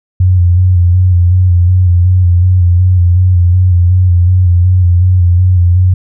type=tone with vibrato; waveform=sine; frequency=89.8 Hz; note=F2; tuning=49 cents sharp; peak=-4 dBFS; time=0.2-5.94 s; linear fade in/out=5 ms; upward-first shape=square; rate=2.7 Hz; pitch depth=38 cents each way; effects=none